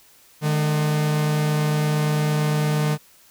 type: tone pair together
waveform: 45% pulse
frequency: 151.06 / 211 Hz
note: D3 / G#3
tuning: +49 / +28 cents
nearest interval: tritone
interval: 579 cents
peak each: -19 / -29 dBFS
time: 0.41-2.98 s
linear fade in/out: 50 ms
effects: white hiss -53 dBFS RMS until 3.3 s